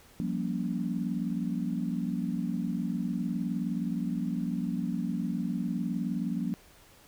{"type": "chord", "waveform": "sine", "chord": "G half-diminished seventh", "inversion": "third", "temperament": "just", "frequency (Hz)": [176.4, 196, 235.2, 282.2], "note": ["F3", "G3", "Bb3", "Db4"], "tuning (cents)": [18, 0, 16, 31], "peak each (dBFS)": [-33, -35, -33, -37], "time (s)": [0.2, 6.54], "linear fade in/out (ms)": 0, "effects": ["pink hiss -57 dBFS RMS until 7.07 s"]}